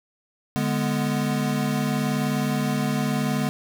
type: chord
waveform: square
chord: G# diminished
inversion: second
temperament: equal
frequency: 146.83 / 207.7 / 246.9 Hz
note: D3 / G#3 / B3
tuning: 0 / 0 / 0 cents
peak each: -27 dBFS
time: 0.56-3.49 s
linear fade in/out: 0 ms
effects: none